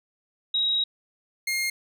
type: tone pair in turn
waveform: sine / sawtooth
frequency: 3817 / 2130 Hz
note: A#7 / C7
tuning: +40 / +30 cents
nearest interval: minor seventh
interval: 1010 cents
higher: first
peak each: -21 dBFS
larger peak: neither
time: 0.54-0.84 / 1.47-1.7 s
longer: first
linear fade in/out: 5 ms
effects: none